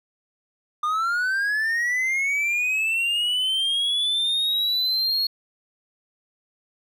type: linear sweep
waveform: triangle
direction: up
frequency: 1200 to 4329 Hz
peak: -19 dBFS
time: 0.83-5.27 s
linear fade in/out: 5 ms
effects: none